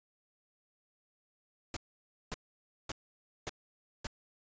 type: noise bursts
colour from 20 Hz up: pink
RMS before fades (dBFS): -38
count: 5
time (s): 1.74-4.07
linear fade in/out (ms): 2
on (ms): 26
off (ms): 550
effects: resampled to 16000 Hz